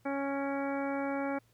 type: harmonic tone with a mistuned harmonic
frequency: 277.2 Hz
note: C#4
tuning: in tune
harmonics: 1 / 2 / 3 / 4 / 5 / 6 / 7 / 8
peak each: -34 / -36 / -39 / -46 / -43 / -47 / -51 / -46 dBFS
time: 0.05-1.39 s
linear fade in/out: 10 ms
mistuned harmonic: 8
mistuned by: +38 cents
effects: added 115 Hz sine -66 dBFS peak until 1.53 s + pink hiss -70 dBFS RMS until 1.53 s